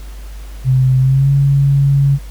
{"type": "tone with pitch glide", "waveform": "sine", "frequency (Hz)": [130, 139.33], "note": ["C3", "C#3"], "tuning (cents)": [-11, 9], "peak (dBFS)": -8, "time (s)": [0.64, 2.19], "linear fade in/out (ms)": 50, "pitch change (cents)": 120, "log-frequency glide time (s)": [0.99, 1.31], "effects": ["added 50 Hz sine -27 dBFS peak until 2.3 s", "pink hiss -42 dBFS RMS until 2.3 s"]}